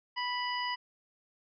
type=harmonic tone; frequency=986 Hz; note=B5; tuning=3 cents flat; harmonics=1 / 2 / 3 / 5; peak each=-34 / -37 / -39 / -41 dBFS; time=0.16-0.76 s; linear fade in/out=20 ms; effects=none